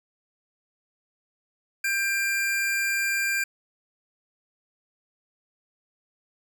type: tone pair together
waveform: square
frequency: 1589 / 2381 Hz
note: G6 / D7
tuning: +23 / +23 cents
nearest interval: perfect fifth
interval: 700 cents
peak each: -27 dBFS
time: 1.84-3.44 s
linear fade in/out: 5 ms
effects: none